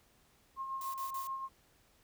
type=tone with tremolo; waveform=sine; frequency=1070 Hz; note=C6; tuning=38 cents sharp; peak=-35 dBFS; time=0.56-1.49 s; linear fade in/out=50 ms; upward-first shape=sine; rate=6.9 Hz; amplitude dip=45%
type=noise bursts; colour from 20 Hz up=blue; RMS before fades=-48 dBFS; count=3; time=0.81-1.272 s; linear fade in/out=2 ms; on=130 ms; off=36 ms
effects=pink hiss -68 dBFS RMS until 2.03 s